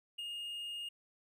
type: tone with ADSR envelope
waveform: triangle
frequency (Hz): 2843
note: F7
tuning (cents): +30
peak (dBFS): -36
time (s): 0.18-0.89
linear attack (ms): 11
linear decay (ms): 17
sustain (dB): -2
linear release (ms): 7
effects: none